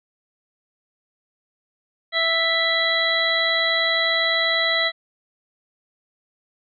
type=harmonic tone; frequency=659.3 Hz; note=E5; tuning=in tune; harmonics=1 / 2 / 3 / 5 / 6; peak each=-26 / -29 / -21 / -27 / -23 dBFS; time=2.12-4.92 s; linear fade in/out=50 ms; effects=none